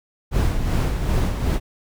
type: noise with tremolo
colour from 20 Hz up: brown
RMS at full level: -18 dBFS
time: 0.31-1.6 s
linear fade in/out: 50 ms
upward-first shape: sine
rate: 2.6 Hz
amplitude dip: 50%
effects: none